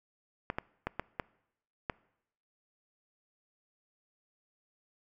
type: clicks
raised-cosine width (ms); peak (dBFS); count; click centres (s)
0.5; -17; 6; 0.501 / 0.585 / 0.87 / 0.996 / 1.198 / 1.898
effects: noise-tail reverb RT60 0.8 s tail -23 dB re dry